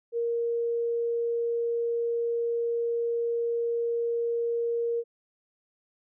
sine tone, 468 Hz, A#4, 7 cents sharp, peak -25 dBFS, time 0.12-5.04 s, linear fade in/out 50 ms, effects none

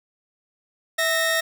sawtooth tone pair together, 654 / 1849.8 Hz, E5 / A#6, -14 / -14 cents, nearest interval octave + tritone, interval 1800 cents, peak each -20 / -18 dBFS, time 0.98-1.41 s, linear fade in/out 10 ms, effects none

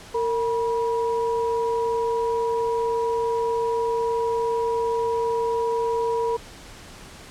sine tone pair together, 458.8 / 968 Hz, A#4 / B5, -28 / -35 cents, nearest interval octave + minor second, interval 1293 cents, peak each -22 / -26 dBFS, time 0.14-6.37 s, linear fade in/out 10 ms, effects pink hiss -43 dBFS RMS until 7.3 s + low-pass 9000 Hz 12 dB/octave

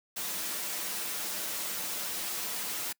white noise with comb filter, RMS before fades -35 dBFS, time 0.16-2.93 s, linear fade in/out 10 ms, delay 7.5 ms, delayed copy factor -0.55, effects noise-tail reverb RT60 0.1 s tail -26 dB re dry + high-pass 150 Hz 12 dB/octave

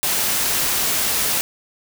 white noise, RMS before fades -20 dBFS, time 0.03-1.41 s, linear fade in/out 0 ms, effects none

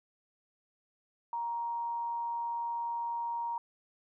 sine tone with amplitude modulation, 938 Hz, A#5, 11 cents sharp, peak -31 dBFS, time 1.33-3.58 s, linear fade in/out 2 ms, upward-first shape sine, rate 181 Hz, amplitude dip 25%, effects none

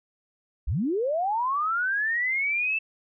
sine linear sweep, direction up, 40.91 to 2663 Hz, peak -23 dBFS, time 0.67-2.79 s, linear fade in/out 10 ms, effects none

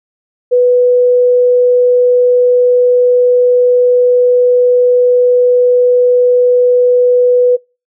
sine tone, 493.9 Hz, B4, in tune, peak -5 dBFS, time 0.51-7.57 s, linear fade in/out 20 ms, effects noise-tail reverb RT60 0.3 s tail -26 dB re dry

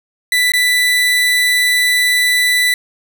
30% pulse tone with dropouts, 1982 Hz, B6, 6 cents sharp, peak -8 dBFS, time 0.32-2.74 s, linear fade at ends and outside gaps 2 ms, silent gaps 0.52-0.536 s, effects none

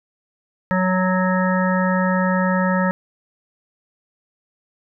harmonic tone, 185.1 Hz, F#3, 1 cent sharp, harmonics 1 / 3 / 5 / 7 / 9 / 10, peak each -18 / -23 / -25 / -26 / -28 / -28 dBFS, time 0.71-2.91 s, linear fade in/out 0 ms, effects none

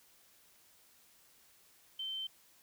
sine tone, 3100 Hz, G7, 20 cents flat, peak -37 dBFS, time 1.99-2.27 s, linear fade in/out 5 ms, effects white hiss -65 dBFS RMS until 2.62 s

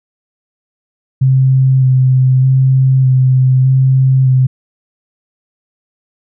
sine tone with vibrato, 130.81 Hz, C3, in tune, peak -6 dBFS, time 1.21-4.47 s, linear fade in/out 10 ms, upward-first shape square, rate 0.82 Hz, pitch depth 15 cents each way, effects none

